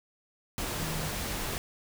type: tone in noise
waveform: sine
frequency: 157.9 Hz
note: D#3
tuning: 26 cents sharp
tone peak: -36 dBFS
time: 0.8-1.09 s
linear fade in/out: 0 ms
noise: pink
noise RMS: -34 dBFS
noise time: 0.58-1.58 s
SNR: -5 dB
effects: none